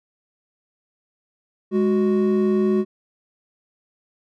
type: tone pair together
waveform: triangle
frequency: 207.7 / 370.1 Hz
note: G#3 / F#4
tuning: 0 / 0 cents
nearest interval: minor seventh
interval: 1000 cents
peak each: -17 dBFS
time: 1.71-2.85 s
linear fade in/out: 50 ms
effects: none